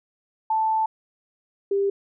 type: tone pair in turn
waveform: sine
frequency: 880 / 397.2 Hz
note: A5 / G4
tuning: 0 / +23 cents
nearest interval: octave + major second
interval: 1377 cents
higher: first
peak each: -19 dBFS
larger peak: neither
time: 0.5-0.86 / 1.71-1.9 s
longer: first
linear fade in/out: 5 ms
effects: none